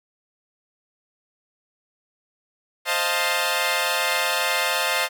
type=chord; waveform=10% pulse; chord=F dominant seventh; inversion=second; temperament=equal; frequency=523.3 / 622.3 / 698.5 / 880 Hz; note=C5 / Eb5 / F5 / A5; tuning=0 / 0 / 0 / 0 cents; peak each=-18 dBFS; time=2.85-5.09 s; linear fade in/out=50 ms; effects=none